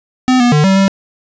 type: tone with pitch steps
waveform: square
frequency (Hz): 255.3 / 242.4 / 149.9 / 192.6 / 194.6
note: C4 / B3 / D3 / G3 / G3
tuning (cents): -42 / -32 / +36 / -30 / -12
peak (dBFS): -8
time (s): 0.28-0.88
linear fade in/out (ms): 0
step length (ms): 120
effects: resampled to 16000 Hz + 8-bit